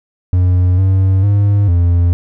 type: tone with pitch steps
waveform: triangle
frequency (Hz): 90.4 / 95.2 / 101.5 / 86.7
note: F#2 / F#2 / G#2 / F2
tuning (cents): -40 / +50 / -39 / -12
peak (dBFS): -6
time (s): 0.33-2.13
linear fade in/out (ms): 0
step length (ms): 450
effects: none